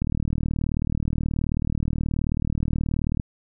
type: click train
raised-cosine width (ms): 5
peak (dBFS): -12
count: 124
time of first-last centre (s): 0.02-3.198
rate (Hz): 38.7
effects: none